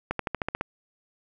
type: accelerating click train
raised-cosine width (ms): 0.5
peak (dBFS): -12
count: 8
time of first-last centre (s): 0.11-0.611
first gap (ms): 83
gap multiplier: 0.95
effects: none